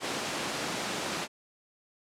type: band-pass noise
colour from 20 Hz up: pink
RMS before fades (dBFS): -34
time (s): 0-1.28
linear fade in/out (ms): 50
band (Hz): 230 to 7400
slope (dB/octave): 12
effects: low-pass 12000 Hz 12 dB/octave